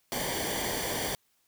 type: noise with comb filter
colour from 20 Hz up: pink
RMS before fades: -32 dBFS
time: 0.12-1.15 s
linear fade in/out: 0 ms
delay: 0.76 ms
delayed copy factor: -0.75
effects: white hiss -71 dBFS RMS until 1.47 s